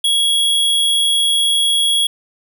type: tone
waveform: square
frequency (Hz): 3326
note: G#7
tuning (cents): +2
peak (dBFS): -13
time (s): 0.04-2.07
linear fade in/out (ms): 5
effects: none

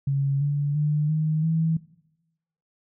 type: tone with pitch steps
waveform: sine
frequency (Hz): 138.59 / 144.06 / 149.74 / 155.65 / 161.79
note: C#3 / D3 / D3 / D#3 / E3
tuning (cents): 0 / -33 / +34 / +1 / -32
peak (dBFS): -20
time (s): 0.07-1.77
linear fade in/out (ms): 5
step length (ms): 340
effects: noise-tail reverb RT60 0.9 s tail -19 dB re dry

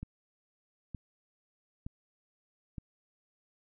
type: click train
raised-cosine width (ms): 5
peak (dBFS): -27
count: 4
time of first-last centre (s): 0.03-2.782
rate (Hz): 1.09
effects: none

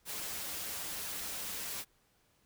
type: noise with comb filter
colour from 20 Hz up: white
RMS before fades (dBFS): -40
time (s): 0.05-1.85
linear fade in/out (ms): 50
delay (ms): 8.1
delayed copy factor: -0.5
effects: pink hiss -71 dBFS RMS until 2.45 s

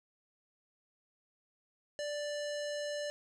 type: tone with low-pass filter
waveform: square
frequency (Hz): 587.3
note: D5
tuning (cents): 0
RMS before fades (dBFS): -38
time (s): 1.99-3.1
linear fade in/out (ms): 0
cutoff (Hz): 6500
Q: 1.7
effects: none

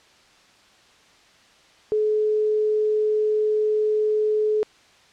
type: tone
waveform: sine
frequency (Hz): 427.6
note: A4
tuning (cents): -49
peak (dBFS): -18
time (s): 1.92-4.63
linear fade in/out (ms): 0
effects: white hiss -54 dBFS RMS until 5.12 s + low-pass 5000 Hz 12 dB/octave

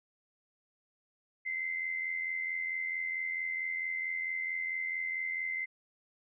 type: tone with amplitude modulation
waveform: sine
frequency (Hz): 2071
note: C7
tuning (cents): -18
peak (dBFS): -30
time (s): 1.45-5.66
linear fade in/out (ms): 20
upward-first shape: sine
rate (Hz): 84.5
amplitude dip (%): 55
effects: none

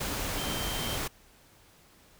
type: tone in noise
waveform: sine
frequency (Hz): 3136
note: G7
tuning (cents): 0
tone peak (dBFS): -38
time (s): 0.37-0.97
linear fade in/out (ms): 10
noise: pink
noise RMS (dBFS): -33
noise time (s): 0-1.08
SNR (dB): -8
effects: pink hiss -59 dBFS RMS until 2.19 s

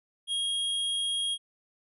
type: tone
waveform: square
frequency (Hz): 3268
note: G#7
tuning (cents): -29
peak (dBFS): -28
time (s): 0.27-1.38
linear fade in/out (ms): 50
effects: resampled to 32000 Hz

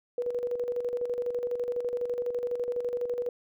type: tone with tremolo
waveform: sine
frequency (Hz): 486.6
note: B4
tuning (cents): -26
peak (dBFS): -26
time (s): 0.18-3.29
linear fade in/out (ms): 2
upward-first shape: square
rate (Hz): 12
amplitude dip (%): 55
effects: none

